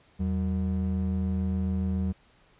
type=ring-modulated tone; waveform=triangle; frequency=136.2 Hz; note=C#3; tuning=30 cents flat; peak=-20 dBFS; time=0.19-2.13 s; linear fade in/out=20 ms; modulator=53.5 Hz; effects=pink hiss -61 dBFS RMS until 2.59 s + resampled to 8000 Hz